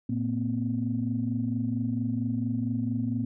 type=tone cluster; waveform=sine; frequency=114 / 231.5 / 255.9 Hz; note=A#2 / A#3 / C4; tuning=-38 / -12 / -38 cents; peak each=-30 dBFS; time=0.09-3.25 s; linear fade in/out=5 ms; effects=tanh soft clip ceiling -16 dBFS